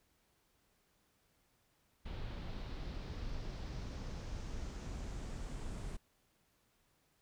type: noise with low-pass filter sweep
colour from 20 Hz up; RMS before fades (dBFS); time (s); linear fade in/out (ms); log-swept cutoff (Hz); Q
brown; -43; 2.05-5.97; 10; 3700 to 8700; 2.2
effects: pink hiss -75 dBFS RMS until 7.21 s